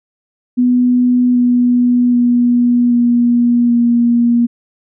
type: tone with pitch steps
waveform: sine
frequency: 247.4 / 244.8 / 242.3 / 239.8 / 237.3 Hz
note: B3 / B3 / B3 / A#3 / A#3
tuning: +3 / -15 / -33 / +49 / +31 cents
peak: -8 dBFS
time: 0.57-4.47 s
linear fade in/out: 20 ms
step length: 780 ms
effects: none